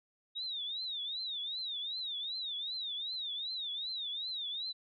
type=tone with vibrato; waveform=sine; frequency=3729 Hz; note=A#7; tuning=in tune; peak=-36 dBFS; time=0.35-4.73 s; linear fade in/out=20 ms; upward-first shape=triangle; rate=2.6 Hz; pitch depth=190 cents each way; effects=none